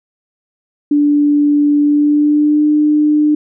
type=tone with pitch glide; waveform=sine; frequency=292.1 to 300 Hz; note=D4 to D4; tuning=-9 to +37 cents; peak=-8 dBFS; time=0.91-3.35 s; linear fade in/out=5 ms; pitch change=+46 cents; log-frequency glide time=1.8-2.65 s; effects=none